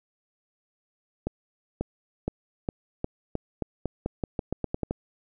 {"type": "accelerating click train", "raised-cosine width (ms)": 2, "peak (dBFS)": -14, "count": 16, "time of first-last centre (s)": [1.27, 4.91], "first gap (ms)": 540, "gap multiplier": 0.87, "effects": []}